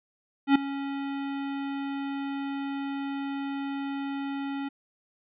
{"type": "tone with ADSR envelope", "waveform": "square", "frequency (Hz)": 277.2, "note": "C#4", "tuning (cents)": 0, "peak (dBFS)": -15, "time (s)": [0.47, 4.69], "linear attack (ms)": 84, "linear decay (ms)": 5, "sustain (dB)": -16, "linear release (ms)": 12, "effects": ["resampled to 8000 Hz"]}